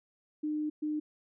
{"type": "tone bursts at uneven times", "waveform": "sine", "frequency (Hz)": 303.2, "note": "D#4", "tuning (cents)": -45, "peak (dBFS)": -30, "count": 2, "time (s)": [[0.43, 0.7], [0.82, 1]], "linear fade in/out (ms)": 10, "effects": []}